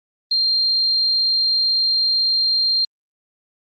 sine tone, 4186 Hz, C8, in tune, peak -15 dBFS, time 0.31-2.85 s, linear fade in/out 5 ms, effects Opus 24 kbps

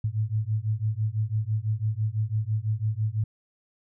sine beating tone pair, 105.5 / 111.5 Hz, G#2 / A2, +28 / +23 cents, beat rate 6 Hz, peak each -27 dBFS, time 0.04-3.24 s, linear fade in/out 5 ms, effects none

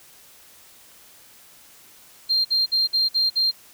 sine tone bursts, 4186 Hz, C8, in tune, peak -16 dBFS, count 6, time 2.29-3.515 s, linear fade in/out 20 ms, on 160 ms, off 53 ms, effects tanh soft clip ceiling -13 dBFS + white hiss -50 dBFS RMS until 3.73 s

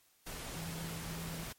sine tone in noise, 164.81 Hz, E3, in tune, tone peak -42 dBFS, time 0.55-1.45 s, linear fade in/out 10 ms, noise pink, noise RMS -44 dBFS, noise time 0.26-1.53 s, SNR -1 dB, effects white hiss -69 dBFS RMS until 1.58 s + MP3 64 kbps

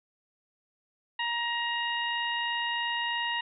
harmonic tone, 943 Hz, A#5, 20 cents sharp, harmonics 1 / 2 / 3 / 4, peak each -33 / -32 / -33 / -41 dBFS, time 1.19-3.41 s, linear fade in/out 5 ms, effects none

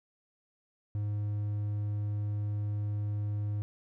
triangle tone, 103.83 Hz, G#2, in tune, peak -28 dBFS, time 0.95-3.62 s, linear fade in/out 0 ms, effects none

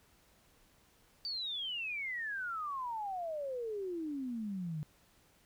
sine exponential sweep, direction down, 4647 to 147.2 Hz, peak -36 dBFS, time 1.25-4.83 s, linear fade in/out 0 ms, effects pink hiss -67 dBFS RMS until 5.45 s

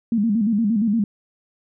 sine tone with vibrato, 216.7 Hz, A3, 26 cents flat, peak -16 dBFS, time 0.12-1.04 s, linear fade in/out 2 ms, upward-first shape square, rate 8.6 Hz, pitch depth 110 cents each way, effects none

